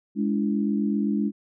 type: tone cluster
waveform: sine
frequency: 208.7 / 285.8 / 333.6 Hz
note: G#3 / D4 / E4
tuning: +9 / -47 / +21 cents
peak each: -23 / -27 / -31 dBFS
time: 0.15-1.32 s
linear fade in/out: 50 ms
effects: none